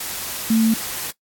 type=tone in noise; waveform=sine; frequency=223.7 Hz; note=A3; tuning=29 cents sharp; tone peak=-13 dBFS; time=0.5-0.74 s; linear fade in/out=5 ms; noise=white; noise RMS=-28 dBFS; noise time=0-1.11 s; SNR=+12 dB; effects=noise-tail reverb RT60 0.1 s tail -18 dB re dry + AAC 64 kbps